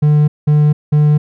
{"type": "tone bursts", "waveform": "triangle", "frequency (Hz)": 149.5, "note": "D3", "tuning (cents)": 31, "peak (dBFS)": -5, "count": 3, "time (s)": [0.02, 1.18], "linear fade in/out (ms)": 10, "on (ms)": 260, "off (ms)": 190, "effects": []}